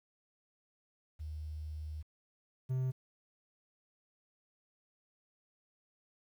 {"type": "tone pair in turn", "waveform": ["sine", "triangle"], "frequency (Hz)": [77, 129.5], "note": ["D#2", "C3"], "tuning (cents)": [-17, -17], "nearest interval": "major sixth", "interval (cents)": 900, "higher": "second", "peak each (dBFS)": [-39, -29], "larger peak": "second", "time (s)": [[1.19, 2.03], [2.69, 2.92]], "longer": "first", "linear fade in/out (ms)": 20, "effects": ["11-bit"]}